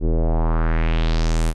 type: tone with low-pass filter sweep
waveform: square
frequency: 40.6 Hz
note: E1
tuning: 26 cents flat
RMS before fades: -18 dBFS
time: 0-1.54 s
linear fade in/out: 50 ms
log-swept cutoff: 350 to 11000 Hz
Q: 2.4
effects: none